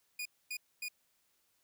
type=tone bursts; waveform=sawtooth; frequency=2453 Hz; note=D#7; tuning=25 cents flat; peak=-34 dBFS; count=3; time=0.19-0.885 s; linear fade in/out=5 ms; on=65 ms; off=250 ms; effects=white hiss -75 dBFS RMS until 1.63 s